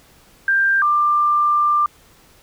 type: tone pair in turn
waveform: sine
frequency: 1586 / 1188.2 Hz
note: G6 / D6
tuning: +20 / +20 cents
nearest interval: perfect fourth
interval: 500 cents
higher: first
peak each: -13 dBFS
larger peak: neither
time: 0.48-0.82 / 0.82-1.86 s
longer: second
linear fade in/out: 2 ms
effects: pink hiss -51 dBFS RMS until 2.42 s